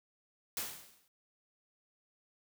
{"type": "noise with exponential decay", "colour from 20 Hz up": "white", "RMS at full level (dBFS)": -35, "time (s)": [0.57, 1.08], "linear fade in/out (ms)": 1, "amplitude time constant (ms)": 110, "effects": []}